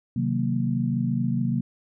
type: chord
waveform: sine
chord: C half-diminished seventh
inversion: none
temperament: equal with one note detuned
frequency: 130.81 / 155.56 / 185 / 232.1 Hz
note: C3 / Eb3 / Gb3 / Bb3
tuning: 0 / 0 / 0 / -7 cents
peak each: -26 / -32 / -28 / -26 dBFS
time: 0.16-1.61 s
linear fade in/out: 5 ms
effects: none